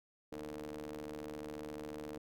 sawtooth ring-modulated tone, 74.2 Hz, D2, 18 cents sharp, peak -36 dBFS, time 0.32-2.18 s, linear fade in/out 5 ms, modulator 381 Hz, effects none

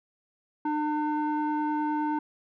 square tone with low-pass filter, 301.6 Hz, D4, 46 cents sharp, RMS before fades -28 dBFS, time 0.65-2.19 s, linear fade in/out 5 ms, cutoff 1100 Hz, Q 5.6, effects none

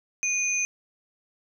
sine tone pair together, 2463 / 6206 Hz, D#7 / G8, -18 / -18 cents, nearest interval octave + major third, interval 1600 cents, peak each -26 dBFS, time 0.23-0.65 s, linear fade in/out 0 ms, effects 10-bit

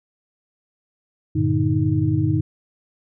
sine tone cluster, 97.9 / 116.9 / 148.2 / 312.2 Hz, G2 / A#2 / D3 / D#4, -2 / +5 / +16 / +6 cents, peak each -22 dBFS, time 1.35-2.41 s, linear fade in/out 10 ms, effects none

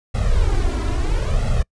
brown noise with flanger, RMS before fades -18 dBFS, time 0.14-1.63 s, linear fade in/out 10 ms, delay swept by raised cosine 1.5 to 3 ms, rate 0.75 Hz, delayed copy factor +0.85, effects noise-tail reverb RT60 0.1 s tail -26 dB re dry + resampled to 22050 Hz

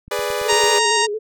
click train, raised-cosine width 5 ms, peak -28 dBFS, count 6, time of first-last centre 0.08-0.639 s, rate 8.95 Hz
sawtooth chord, G# diminished, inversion none, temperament equal, 415.3 / 493.9 / 587.3 Hz, G#4 / B4 / D5, 0 / 0 / 0 cents, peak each -21 dBFS, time 0.11-0.79 s, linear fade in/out 5 ms
sine tone with vibrato, 424.3 Hz, G#4, 37 cents sharp, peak -21 dBFS, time 0.45-1.19 s, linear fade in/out 20 ms, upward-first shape square, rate 8.7 Hz, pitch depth 49 cents each way
harmonic tone, 932.3 Hz, A#5, in tune, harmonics 1 / 2 / 3 / 4 / 5 / 6 / 7 / 8 / 9, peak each -19 / -22 / -24 / -25 / -26 / -27 / -27 / -28 / -29 dBFS, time 0.48-1.07 s, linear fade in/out 20 ms
effects none

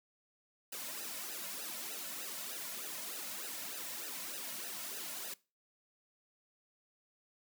white noise with flanger, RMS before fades -43 dBFS, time 0.72-5.34 s, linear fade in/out 5 ms, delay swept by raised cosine 0.89 to 2.59 ms, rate 3.3 Hz, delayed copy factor -1, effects noise-tail reverb RT60 0.3 s tail -21 dB re dry + high-pass 200 Hz 12 dB/octave

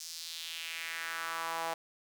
sawtooth tone with high-pass filter sweep, 164.81 Hz, E3, in tune, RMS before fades -39 dBFS, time 0-1.74 s, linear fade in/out 5 ms, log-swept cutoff 5700 to 750 Hz, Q 2.4, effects 10-bit

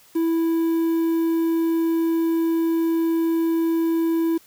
triangle tone with quantisation, 329.6 Hz, E4, in tune, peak -16 dBFS, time 0.15-4.38 s, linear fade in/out 10 ms, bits 7, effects white hiss -53 dBFS RMS until 4.46 s

